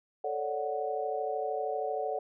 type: chord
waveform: sine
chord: D major seventh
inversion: second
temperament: equal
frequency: 440 / 554.4 / 587.3 / 740 Hz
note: A4 / C#5 / D5 / F#5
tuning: 0 / 0 / 0 / 0 cents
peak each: -35 / -38 / -37 / -34 dBFS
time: 0.24-2.19 s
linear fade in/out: 5 ms
effects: none